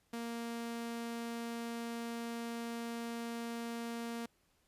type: tone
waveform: sawtooth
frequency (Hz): 233.1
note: A#3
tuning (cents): 0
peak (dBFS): -35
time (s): 0.13-4.26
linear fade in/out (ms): 5
effects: pink hiss -74 dBFS RMS until 4.67 s + resampled to 32000 Hz